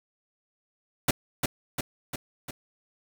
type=noise with echo; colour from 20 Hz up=pink; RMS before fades=-22 dBFS; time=1.08-1.11 s; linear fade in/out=5 ms; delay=350 ms; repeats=4; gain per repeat=-4 dB; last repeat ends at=2.51 s; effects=none